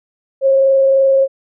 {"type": "tone with frequency modulation", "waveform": "sine", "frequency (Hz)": 540, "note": "C#5", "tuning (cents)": -45, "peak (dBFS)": -8, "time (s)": [0.41, 1.28], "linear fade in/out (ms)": 50, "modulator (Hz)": 23.2, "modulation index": 0.21, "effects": []}